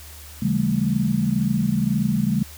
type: chord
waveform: sine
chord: A dominant seventh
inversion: first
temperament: just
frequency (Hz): 137.5 / 165 / 198 / 220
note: C#3 / E3 / G3 / A3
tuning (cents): -14 / +2 / +18 / 0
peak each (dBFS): -25 / -26 / -22 / -23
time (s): 0.42-2.43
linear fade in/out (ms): 5
effects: added 75 Hz sine -41 dBFS peak until 2.57 s + white hiss -43 dBFS RMS until 2.57 s